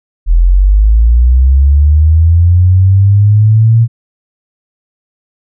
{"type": "linear sweep", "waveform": "sine", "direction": "up", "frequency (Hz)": [39.99, 116.54], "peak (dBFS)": -3, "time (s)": [0.26, 3.88], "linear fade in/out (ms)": 50, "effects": []}